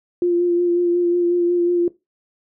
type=tone with vibrato; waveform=sine; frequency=349.2 Hz; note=F4; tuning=in tune; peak=-14 dBFS; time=0.22-1.88 s; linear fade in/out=2 ms; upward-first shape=sine; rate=5.5 Hz; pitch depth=20 cents each way; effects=noise-tail reverb RT60 0.2 s tail -18 dB re dry